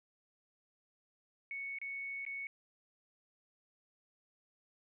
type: tone with dropouts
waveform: sine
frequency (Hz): 2217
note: C#7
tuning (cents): 0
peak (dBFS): -39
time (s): 1.51-2.47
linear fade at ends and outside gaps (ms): 1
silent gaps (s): 1.786-1.815 / 2.251-2.264
effects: none